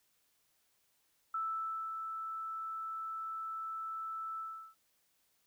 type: tone with ADSR envelope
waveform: sine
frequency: 1318.5 Hz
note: E6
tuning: in tune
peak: -33 dBFS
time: 1.34-4.75 s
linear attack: 5 ms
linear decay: 570 ms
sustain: -5 dB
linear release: 360 ms
effects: white hiss -75 dBFS RMS until 5.46 s